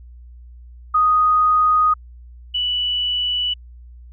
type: tone pair in turn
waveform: sine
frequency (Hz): 1244.5 / 2960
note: D#6 / F#7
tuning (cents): 0 / 0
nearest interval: octave + minor third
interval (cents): 1500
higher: second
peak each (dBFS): -12 / -18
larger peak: first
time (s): 0.94-1.94 / 2.54-3.54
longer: neither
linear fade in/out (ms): 10
effects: added 60 Hz sine -38 dBFS peak until 4.12 s